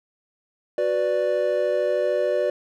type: chord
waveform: triangle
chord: B minor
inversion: second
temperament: equal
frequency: 370 / 493.9 / 587.3 Hz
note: F#4 / B4 / D5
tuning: 0 / 0 / 0 cents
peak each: -25 / -23 / -20 dBFS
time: 0.78-2.5 s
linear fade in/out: 2 ms
effects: none

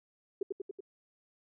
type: tone with echo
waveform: sine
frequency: 392 Hz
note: G4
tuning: in tune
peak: -28 dBFS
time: 0.41-0.43 s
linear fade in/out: 5 ms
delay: 94 ms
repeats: 4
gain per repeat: -3 dB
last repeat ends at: 0.806 s
effects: none

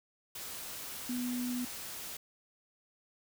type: tone in noise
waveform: sine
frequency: 246.9 Hz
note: B3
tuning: in tune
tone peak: -33 dBFS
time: 1.09-1.65 s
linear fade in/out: 5 ms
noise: white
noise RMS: -43 dBFS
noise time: 0.35-2.17 s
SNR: +7 dB
effects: none

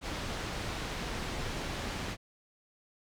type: low-pass noise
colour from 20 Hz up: pink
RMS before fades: -37 dBFS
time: 0.01-2.17 s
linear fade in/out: 50 ms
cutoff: 5300 Hz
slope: 12 dB/octave
effects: none

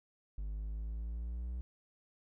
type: exponential sweep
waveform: triangle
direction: up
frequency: 50.1 to 61.74 Hz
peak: -35 dBFS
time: 0.38-1.61 s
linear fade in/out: 0 ms
effects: none

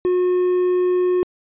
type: tone with quantisation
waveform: triangle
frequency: 361.8 Hz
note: F#4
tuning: 39 cents flat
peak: -13 dBFS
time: 0.05-1.23 s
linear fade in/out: 0 ms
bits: 7
effects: resampled to 8000 Hz

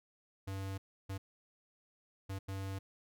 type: tone bursts at uneven times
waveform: square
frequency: 96.9 Hz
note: G2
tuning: 20 cents flat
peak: -39 dBFS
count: 4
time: 0.47-0.78 / 1.09-1.18 / 2.29-2.39 / 2.48-2.79 s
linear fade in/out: 10 ms
effects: none

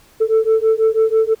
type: beating tone pair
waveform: sine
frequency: 440 / 446.1 Hz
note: A4 / A4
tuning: 0 / +24 cents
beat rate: 6.1 Hz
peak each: -13 dBFS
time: 0.2-1.35 s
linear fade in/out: 20 ms
effects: tanh soft clip ceiling -8 dBFS + pink hiss -50 dBFS RMS until 1.4 s

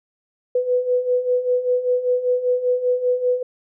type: beating tone pair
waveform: sine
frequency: 493.9 / 499 Hz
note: B4 / B4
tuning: 0 / +18 cents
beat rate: 5.1 Hz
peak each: -23 / -18 dBFS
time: 0.55-3.43 s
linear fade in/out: 5 ms
effects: none

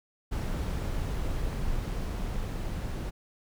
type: noise with level ramp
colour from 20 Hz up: brown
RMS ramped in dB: -30 to -33 dBFS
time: 0.31-3.11 s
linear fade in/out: 20 ms
effects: none

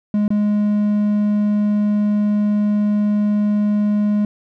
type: tone with dropouts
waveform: triangle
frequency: 208.1 Hz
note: G#3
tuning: 4 cents sharp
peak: -12 dBFS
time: 0.14-4.25 s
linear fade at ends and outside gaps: 2 ms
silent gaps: 0.28-0.304 s
effects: none

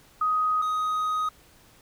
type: tone pair in turn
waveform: sine / triangle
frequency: 1253 / 1253 Hz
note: D#6 / D#6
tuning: +12 / +12 cents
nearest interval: unison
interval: 0 cents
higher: neither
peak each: -21 / -22 dBFS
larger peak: first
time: 0.21-0.62 / 0.62-1.29 s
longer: second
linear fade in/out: 5 ms
effects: pink hiss -56 dBFS RMS until 1.81 s

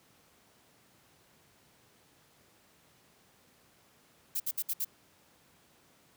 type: noise bursts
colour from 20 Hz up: violet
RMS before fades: -32 dBFS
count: 5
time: 4.35-4.849 s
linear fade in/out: 10 ms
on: 51 ms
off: 61 ms
effects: pink hiss -64 dBFS RMS until 6.16 s + high-pass 100 Hz 12 dB/octave

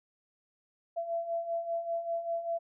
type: beating tone pair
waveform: sine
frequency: 670 / 675.1 Hz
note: E5 / E5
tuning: +28 / +41 cents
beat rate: 5.1 Hz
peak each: -38 / -32 dBFS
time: 0.96-2.59 s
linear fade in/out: 20 ms
effects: none

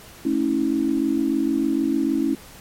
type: chord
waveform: sine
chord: A major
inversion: none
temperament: equal with one note detuned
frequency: 220 / 277.2 / 323.8 Hz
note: A3 / C#4 / E4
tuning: 0 / 0 / -31 cents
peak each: -27 / -21 / -22 dBFS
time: 0.25-2.35 s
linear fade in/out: 5 ms
effects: pink hiss -44 dBFS RMS until 2.6 s + MP3 64 kbps

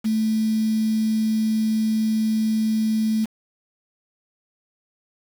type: tone with quantisation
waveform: sine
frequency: 218.9 Hz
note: A3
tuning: 9 cents flat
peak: -18 dBFS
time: 0.04-3.26 s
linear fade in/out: 20 ms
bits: 6
effects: none

